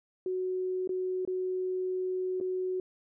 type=tone with dropouts; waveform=sine; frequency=370 Hz; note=F#4; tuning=in tune; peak=-29 dBFS; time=0.26-2.8 s; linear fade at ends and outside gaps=2 ms; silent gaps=0.875-0.892 / 1.251-1.275 / 2.402-2.41 s; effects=none